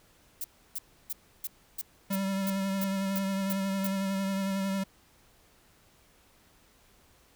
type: noise bursts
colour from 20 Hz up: violet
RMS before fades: -34 dBFS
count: 11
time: 0.41-3.873 s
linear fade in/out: 5 ms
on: 33 ms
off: 310 ms
type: tone with vibrato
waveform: square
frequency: 194.3 Hz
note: G3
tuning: 15 cents flat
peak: -29 dBFS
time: 2.1-4.84 s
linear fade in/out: 10 ms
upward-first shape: triangle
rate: 11 Hz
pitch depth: 28 cents each way
effects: pink hiss -62 dBFS RMS until 7.35 s